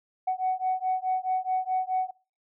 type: beating tone pair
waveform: sine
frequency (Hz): 744 / 748.7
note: F#5 / F#5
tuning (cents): +9 / +20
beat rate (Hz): 4.7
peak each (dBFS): -27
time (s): 0.27-2.11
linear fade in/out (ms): 10
effects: noise-tail reverb RT60 0.4 s tail -26 dB re dry + tanh soft clip ceiling -19 dBFS